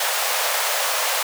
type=high-pass noise; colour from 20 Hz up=pink; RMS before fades=-22 dBFS; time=0-1.23 s; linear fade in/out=5 ms; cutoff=530 Hz; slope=48 dB/octave; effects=none

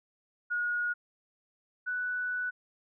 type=tone pair in turn; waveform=sine; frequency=1445 / 1483.9 Hz; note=F#6 / F#6; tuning=-41 / +5 cents; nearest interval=unison; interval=46 cents; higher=second; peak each=-28 / -30 dBFS; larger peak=first; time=0.5-0.94 / 1.86-2.51 s; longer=second; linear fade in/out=20 ms; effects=none

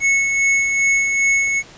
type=tone with tremolo; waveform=square; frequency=2200 Hz; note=C#7; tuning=14 cents flat; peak=-13 dBFS; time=0-1.63 s; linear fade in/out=50 ms; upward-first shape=sine; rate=2.5 Hz; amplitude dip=40%; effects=pink hiss -42 dBFS RMS until 1.77 s + resampled to 16000 Hz

